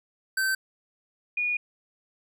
square / sine tone pair in turn, 1546 / 2448 Hz, G6 / D#7, -24 / -29 cents, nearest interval minor sixth, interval 795 cents, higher second, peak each -24 dBFS, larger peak neither, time 0.37-0.55 / 1.37-1.57 s, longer second, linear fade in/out 5 ms, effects none

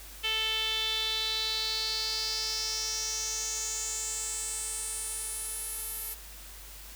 sawtooth tone with band-pass filter sweep, 439.8 Hz, A4, 1 cent flat, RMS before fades -33 dBFS, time 0.23-6.15 s, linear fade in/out 20 ms, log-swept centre 3000 to 12000 Hz, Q 5.4, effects added 50 Hz sine -48 dBFS peak until 6.95 s + white hiss -48 dBFS RMS until 6.95 s

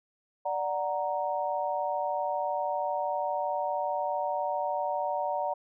sine chord, D augmented, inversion none, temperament equal, 587.3 / 740 / 932.3 Hz, D5 / F#5 / A#5, 0 / 0 / 0 cents, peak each -32 dBFS, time 0.45-5.54 s, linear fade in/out 10 ms, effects none

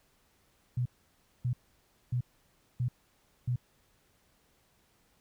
sine tone bursts, 123.47 Hz, B2, in tune, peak -27 dBFS, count 5, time 0.77-3.56 s, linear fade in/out 5 ms, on 86 ms, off 590 ms, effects pink hiss -69 dBFS RMS until 5.2 s

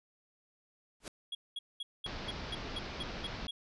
pink noise with exponential growth, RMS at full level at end -38 dBFS, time 1-1.08 s, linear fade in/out 2 ms, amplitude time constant 17 ms
triangle tone bursts, 3322 Hz, G#7, in tune, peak -35 dBFS, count 10, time 1.32-3.51 s, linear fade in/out 5 ms, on 30 ms, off 210 ms
pink low-pass noise, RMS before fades -42 dBFS, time 2.06-3.47 s, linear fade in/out 2 ms, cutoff 5300 Hz, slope 48 dB/octave
effects resampled to 24000 Hz

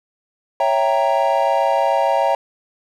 triangle chord, C# diminished seventh, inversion none, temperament equal with one note detuned, 554.4 / 661.2 / 784 / 932.3 Hz, C#5 / E5 / G5 / Bb5, 0 / +5 / 0 / 0 cents, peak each -18 dBFS, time 0.6-2.35 s, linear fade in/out 2 ms, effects none

